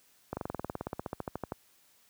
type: slowing click train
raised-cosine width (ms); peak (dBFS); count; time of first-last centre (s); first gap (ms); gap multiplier
1; -20; 21; 0.33-1.521; 40; 1.04
effects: white hiss -65 dBFS RMS until 2.09 s + high-pass 60 Hz 12 dB/octave